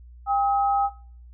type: tone pair together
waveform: sine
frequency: 799 / 1274.6 Hz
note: G5 / D#6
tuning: +33 / +41 cents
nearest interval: minor sixth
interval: 808 cents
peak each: -20 / -26 dBFS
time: 0.26-0.9 s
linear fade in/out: 50 ms
effects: noise-tail reverb RT60 0.5 s tail -20 dB re dry + added 60 Hz sine -43 dBFS peak until 1.33 s